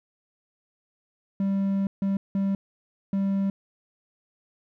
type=tone bursts at uneven times; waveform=triangle; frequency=196 Hz; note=G3; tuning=in tune; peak=-20 dBFS; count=4; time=1.4-1.87 / 2.02-2.17 / 2.35-2.55 / 3.13-3.5 s; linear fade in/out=2 ms; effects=none